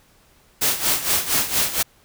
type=noise with tremolo; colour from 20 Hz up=white; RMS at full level=-18 dBFS; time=0.61-1.83 s; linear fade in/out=10 ms; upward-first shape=sine; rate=4.3 Hz; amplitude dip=75%; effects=pink hiss -56 dBFS RMS until 2.04 s